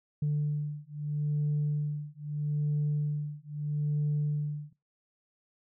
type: beating tone pair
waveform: sine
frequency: 147.8 / 148.58 Hz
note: D3 / D3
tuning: +11 / +20 cents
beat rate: 0.78 Hz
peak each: -30 dBFS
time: 0.22-4.73 s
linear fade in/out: 5 ms
effects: noise-tail reverb RT60 0.3 s tail -23 dB re dry + tanh soft clip ceiling -23 dBFS